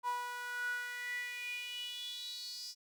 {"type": "tone with high-pass filter sweep", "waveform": "sawtooth", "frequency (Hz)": 488.9, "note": "B4", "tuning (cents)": -18, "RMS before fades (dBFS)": -41, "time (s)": [0.03, 2.75], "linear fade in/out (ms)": 50, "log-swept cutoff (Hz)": [980, 5200], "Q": 9, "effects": []}